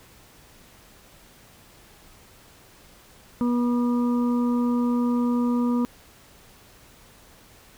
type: harmonic tone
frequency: 242.1 Hz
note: B3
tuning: 34 cents flat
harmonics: 1 / 2 / 4 / 5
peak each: -20 / -32 / -35 / -37 dBFS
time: 3.41-5.85 s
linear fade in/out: 0 ms
effects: pink hiss -52 dBFS RMS until 7.77 s